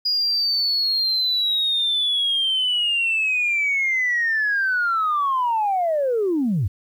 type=linear sweep; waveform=sine; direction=down; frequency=4903 to 81 Hz; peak=-17 dBFS; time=0.05-6.68 s; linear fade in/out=10 ms; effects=tanh soft clip ceiling -14 dBFS + 9-bit